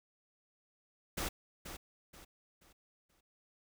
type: noise with echo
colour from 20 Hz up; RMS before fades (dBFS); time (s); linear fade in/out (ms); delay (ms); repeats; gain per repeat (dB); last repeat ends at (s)
pink; -37; 1.17-1.29; 10; 480; 4; -9; 3.21
effects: none